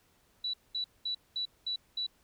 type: tone bursts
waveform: sine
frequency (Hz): 3943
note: B7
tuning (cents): -4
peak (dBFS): -31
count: 6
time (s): 0.44-2.066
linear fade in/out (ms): 5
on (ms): 96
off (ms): 210
effects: pink hiss -68 dBFS RMS until 2.23 s